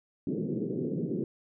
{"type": "band-pass noise", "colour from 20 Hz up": "pink", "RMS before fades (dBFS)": -32, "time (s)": [0.27, 1.24], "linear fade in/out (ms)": 2, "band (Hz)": [140, 450], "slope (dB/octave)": 48, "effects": []}